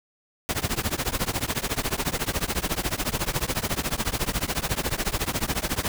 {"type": "noise with tremolo", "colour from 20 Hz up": "pink", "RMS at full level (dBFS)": -23, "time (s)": [0.49, 5.88], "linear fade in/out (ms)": 0, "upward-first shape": "triangle", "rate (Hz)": 14, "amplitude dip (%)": 100, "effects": []}